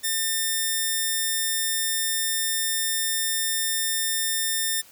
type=tone; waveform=5% pulse; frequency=1800 Hz; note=A6; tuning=39 cents sharp; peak=-12 dBFS; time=0.03-4.82 s; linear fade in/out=20 ms; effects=white hiss -51 dBFS RMS until 4.91 s